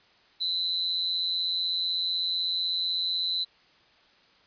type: tone with amplitude modulation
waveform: sine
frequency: 4006 Hz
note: B7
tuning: 24 cents sharp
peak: -22 dBFS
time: 0.4-3.45 s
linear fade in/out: 20 ms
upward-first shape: sine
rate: 176 Hz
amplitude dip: 80%
effects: white hiss -60 dBFS RMS until 4.46 s + resampled to 11025 Hz